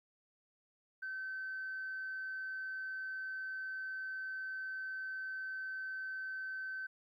sine tone, 1536 Hz, G6, 36 cents flat, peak -38 dBFS, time 1.02-6.87 s, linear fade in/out 10 ms, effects tanh soft clip ceiling -35 dBFS + 13-bit

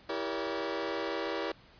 sawtooth chord, E diminished seventh, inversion none, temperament just, 329.6 / 395.6 / 474.7 / 569.6 Hz, E4 / G4 / Bb4 / Db5, 0 / +16 / +31 / +47 cents, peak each -34 dBFS, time 0.09-1.52 s, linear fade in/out 5 ms, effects pink hiss -58 dBFS RMS until 1.79 s + resampled to 11025 Hz

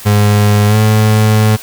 35% pulse tone with pitch glide, 103.83 to 107.99 Hz, G#2 to A2, 0 to -32 cents, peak -5 dBFS, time 0.05-1.57 s, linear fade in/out 20 ms, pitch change +68 cents, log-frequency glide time 0.67-0.77 s, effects white hiss -31 dBFS RMS until 1.62 s

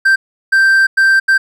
triangle tone bursts at uneven times, 1568 Hz, G6, in tune, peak -5 dBFS, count 4, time 0.05-0.16 / 0.52-0.87 / 0.97-1.2 / 1.28-1.38 s, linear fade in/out 10 ms, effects none

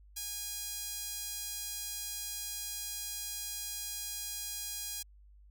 sawtooth tone with high-pass filter, 820 Hz, G#5, 22 cents flat, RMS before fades -40 dBFS, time 0.16-5.03 s, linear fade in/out 10 ms, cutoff 5900 Hz, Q 0.82, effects added 50 Hz sine -55 dBFS peak until 5.5 s

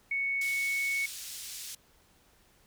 sine tone, 2217 Hz, C#7, in tune, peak -28 dBFS, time 0.11-1.06 s, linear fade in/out 5 ms
white band-pass noise, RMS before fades -42 dBFS, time 0.41-1.75 s, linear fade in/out 5 ms, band 3200 to 9700 Hz, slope 12 dB/octave
effects pink hiss -64 dBFS RMS until 2.66 s

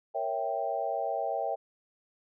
sine chord, A# diminished seventh, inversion none, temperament equal, 466.2 / 554.4 / 659.3 / 784 Hz, A#4 / C#5 / E5 / G5, 0 / 0 / 0 / 0 cents, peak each -38 / -35 / -33 / -33 dBFS, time 0.14-1.56 s, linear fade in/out 20 ms, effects none

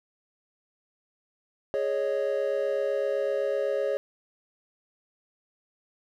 triangle chord, Ab suspended fourth, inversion none, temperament equal, 415.3 / 554.4 / 622.3 Hz, Ab4 / Db5 / Eb5, 0 / 0 / 0 cents, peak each -28 / -25 / -31 dBFS, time 1.74-3.97 s, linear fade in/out 0 ms, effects none

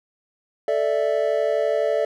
triangle chord, A suspended fourth, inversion none, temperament equal, 440 / 587.3 / 659.3 Hz, A4 / D5 / E5, 0 / 0 / 0 cents, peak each -22 / -20 / -22 dBFS, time 0.68-2.05 s, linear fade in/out 2 ms, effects none

